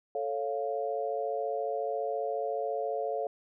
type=chord; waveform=sine; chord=A augmented; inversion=none; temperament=equal; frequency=440 / 554.4 / 698.5 Hz; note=A4 / C#5 / E#5; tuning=0 / 0 / 0 cents; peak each=-34 dBFS; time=0.15-3.27 s; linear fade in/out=2 ms; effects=none